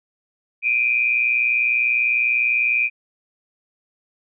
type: tone pair together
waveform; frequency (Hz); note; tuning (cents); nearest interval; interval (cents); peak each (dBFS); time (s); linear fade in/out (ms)
sine; 2369 / 2489; D7 / D#7; +14 / 0; minor second; 86; -19; 0.62-2.9; 50
effects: none